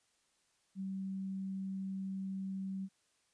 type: tone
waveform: sine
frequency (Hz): 192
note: G3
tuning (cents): -36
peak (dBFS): -37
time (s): 0.75-2.89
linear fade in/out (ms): 50
effects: white hiss -75 dBFS RMS until 3.33 s + resampled to 22050 Hz